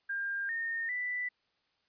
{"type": "tone with pitch steps", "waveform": "sine", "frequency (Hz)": [1602, 1833, 1980], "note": ["G6", "A#6", "B6"], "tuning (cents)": [37, -30, 4], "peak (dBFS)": -32, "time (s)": [0.09, 1.29], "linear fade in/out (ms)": 10, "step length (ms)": 400, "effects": ["white hiss -75 dBFS RMS until 1.88 s", "resampled to 11025 Hz"]}